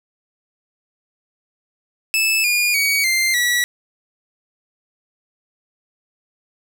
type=tone with pitch steps; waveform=sawtooth; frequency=2620 / 2430 / 2255 / 2092 / 1940.2 Hz; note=E7 / D#7 / C#7 / C7 / B6; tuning=-11 / -42 / +29 / -1 / -31 cents; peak=-12 dBFS; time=2.14-3.64 s; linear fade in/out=0 ms; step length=300 ms; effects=none